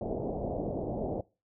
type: low-pass noise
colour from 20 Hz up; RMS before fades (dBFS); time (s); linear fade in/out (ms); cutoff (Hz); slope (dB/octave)
white; -34; 0.01-1.21; 2; 700; 48
effects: noise-tail reverb RT60 0.3 s tail -23 dB re dry